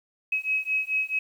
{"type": "beating tone pair", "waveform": "sine", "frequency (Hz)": [2552, 2556.6], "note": ["D#7", "D#7"], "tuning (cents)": [43, 46], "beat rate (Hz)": 4.6, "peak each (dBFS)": [-27, -27], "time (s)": [0.32, 1.19], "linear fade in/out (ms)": 5, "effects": ["9-bit"]}